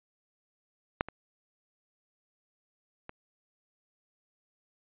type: clicks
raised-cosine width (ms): 0.5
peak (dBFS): -10 / -25 / -26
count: 3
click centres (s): 1.009 / 1.086 / 3.094
effects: resampled to 8000 Hz